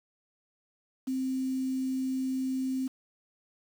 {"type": "tone with quantisation", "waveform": "sine", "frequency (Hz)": 261.6, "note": "C4", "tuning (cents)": 0, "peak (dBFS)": -28, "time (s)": [1.07, 2.88], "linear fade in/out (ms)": 10, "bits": 8, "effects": []}